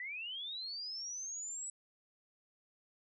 sine linear sweep, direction up, 1921 to 7900 Hz, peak -40 dBFS, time 0-1.7 s, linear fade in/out 2 ms, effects none

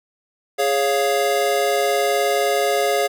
square chord, Db major, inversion second, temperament equal, 415.3 / 554.4 / 698.5 Hz, Ab4 / Db5 / F5, 0 / 0 / 0 cents, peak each -22 dBFS, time 0.58-3.08 s, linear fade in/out 20 ms, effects none

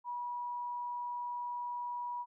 sine tone, 970 Hz, B5, 31 cents flat, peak -36 dBFS, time 0.04-2.26 s, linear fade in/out 50 ms, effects none

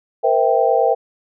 sine chord, C dominant seventh, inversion third, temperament equal with one note detuned, 466.2 / 515.5 / 659.3 / 784 Hz, Bb4 / C5 / E5 / G5, 0 / -26 / 0 / 0 cents, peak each -18 dBFS, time 0.23-0.95 s, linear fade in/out 20 ms, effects none

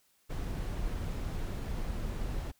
brown noise, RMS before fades -35 dBFS, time 0.29-2.52 s, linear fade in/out 20 ms, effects white hiss -70 dBFS RMS until 2.59 s

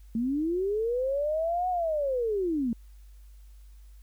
sine linear two-way sweep, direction up then down, 219.4 to 740 to 219.4 Hz, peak -25 dBFS, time 0.15-2.73 s, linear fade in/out 2 ms, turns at 1.69 s, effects added 50 Hz sine -47 dBFS peak until 4.02 s + white hiss -67 dBFS RMS until 4.02 s

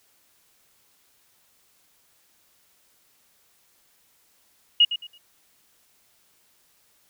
sine tone with echo, 2876 Hz, F#7, 50 cents flat, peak -12 dBFS, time 4.8-4.85 s, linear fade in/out 5 ms, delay 110 ms, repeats 3, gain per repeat -12 dB, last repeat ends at 5.18 s, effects white hiss -63 dBFS RMS until 7.09 s

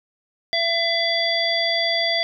harmonic tone with a mistuned harmonic, 672 Hz, E5, 33 cents sharp, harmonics 1 / 3 / 5 / 7, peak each -24 / -24 / -24 / -24 dBFS, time 0.53-2.23 s, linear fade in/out 0 ms, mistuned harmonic 5, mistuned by +30 cents, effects none

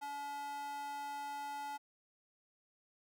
square tone with high-pass filter, 285.4 Hz, D4, 49 cents flat, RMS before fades -43 dBFS, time 0.01-1.78 s, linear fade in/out 20 ms, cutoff 790 Hz, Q 3.8, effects none

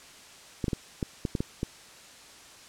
clicks, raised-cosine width 3 ms, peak -15 dBFS, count 8, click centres 0.642 / 0.682 / 0.732 / 1.028 / 1.252 / 1.352 / 1.405 / 1.631 s, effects white hiss -50 dBFS RMS until 2.68 s + low-pass 8000 Hz 12 dB/octave

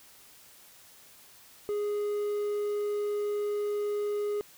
triangle tone, 414.2 Hz, G#4, 5 cents flat, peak -26 dBFS, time 1.69-4.41 s, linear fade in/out 0 ms, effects white hiss -55 dBFS RMS until 4.57 s

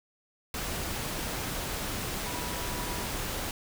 sine tone in noise, 974 Hz, B5, 24 cents flat, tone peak -42 dBFS, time 2.26-3.06 s, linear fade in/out 2 ms, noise pink, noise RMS -34 dBFS, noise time 0.54-3.51 s, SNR -11 dB, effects none

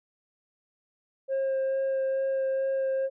sine tone with vibrato, 535 Hz, C5, 38 cents sharp, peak -22 dBFS, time 1.28-3.1 s, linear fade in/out 50 ms, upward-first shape sine, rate 2.3 Hz, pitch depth 10 cents each way, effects tanh soft clip ceiling -24 dBFS

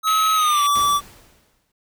square tone with pitch glide, 1283 to 1156.3 Hz, E6 to D6, -47 to -27 cents, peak -16 dBFS, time 0.03-1.01 s, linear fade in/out 50 ms, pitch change -180 cents, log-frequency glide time 0.35-0.62 s
white band-pass noise, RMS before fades -33 dBFS, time 0.07-0.67 s, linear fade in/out 2 ms, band 2000 to 3700 Hz, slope 48 dB/octave
pink noise with exponential decay, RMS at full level -31 dBFS, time 0.75-1.72 s, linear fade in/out 5 ms, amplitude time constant 210 ms
effects none

